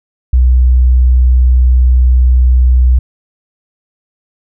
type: tone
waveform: sine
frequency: 62.5 Hz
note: B1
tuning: 21 cents sharp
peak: -4 dBFS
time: 0.33-2.99 s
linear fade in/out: 5 ms
effects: none